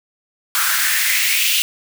white noise with high-pass filter sweep, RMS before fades -17 dBFS, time 0.55-1.62 s, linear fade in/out 0 ms, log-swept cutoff 1300 to 2900 Hz, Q 4, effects none

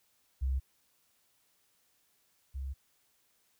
sine tone pair in turn, 65.9 / 67.21 Hz, C2 / C2, +13 / +47 cents, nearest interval unison, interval 34 cents, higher second, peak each -28 / -35 dBFS, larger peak first, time 0.41-0.6 / 2.54-2.74 s, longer second, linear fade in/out 20 ms, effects white hiss -72 dBFS RMS until 3.59 s

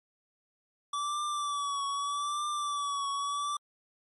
square tone with vibrato, 1153 Hz, D6, 32 cents flat, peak -31 dBFS, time 0.93-3.57 s, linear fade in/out 5 ms, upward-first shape triangle, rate 0.81 Hz, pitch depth 58 cents each way, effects MP3 48 kbps

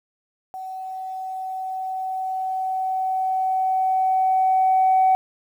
sine tone with level ramp, 755 Hz, F#5, 35 cents sharp, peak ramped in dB -30 to -12 dBFS, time 0.54-5.15 s, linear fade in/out 0 ms, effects tanh soft clip ceiling -10 dBFS + 9-bit

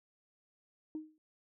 sine tone with exponential decay, 311.1 Hz, D#4, in tune, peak -34 dBFS, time 0.95-1.18 s, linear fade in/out 1 ms, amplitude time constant 49 ms, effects tanh soft clip ceiling -31 dBFS

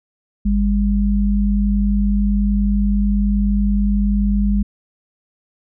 sine tone pair together, 50.6 / 202.4 Hz, G#1 / G#3, -44 / -44 cents, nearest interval 2 octaves, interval 2400 cents, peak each -16 / -16 dBFS, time 0.45-4.63 s, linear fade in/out 10 ms, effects none

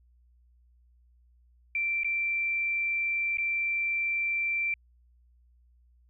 sine tone with dropouts, 2349 Hz, D7, in tune, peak -26 dBFS, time 1.75-4.74 s, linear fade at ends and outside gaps 2 ms, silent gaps 2.034-2.045 / 3.372-3.383 s, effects added 60 Hz sine -59 dBFS peak until 6.09 s

